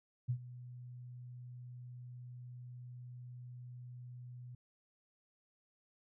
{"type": "tone with ADSR envelope", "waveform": "sine", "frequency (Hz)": 123.47, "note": "B2", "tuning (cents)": 0, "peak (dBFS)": -30, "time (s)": [0.28, 4.55], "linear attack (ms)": 20, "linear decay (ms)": 76, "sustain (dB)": -17, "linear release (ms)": 4, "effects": []}